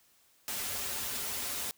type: noise with comb filter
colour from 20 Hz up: white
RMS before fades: -36 dBFS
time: 0.48-1.71 s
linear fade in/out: 0 ms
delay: 6.2 ms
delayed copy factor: -0.8
effects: white hiss -66 dBFS RMS until 1.77 s